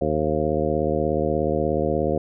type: harmonic tone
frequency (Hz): 76.7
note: D#2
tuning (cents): -24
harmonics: 1 / 2 / 3 / 4 / 5 / 6 / 7 / 9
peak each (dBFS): -30 / -29 / -29 / -29 / -27 / -27 / -25 / -30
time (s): 0.01-2.18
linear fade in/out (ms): 5
effects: none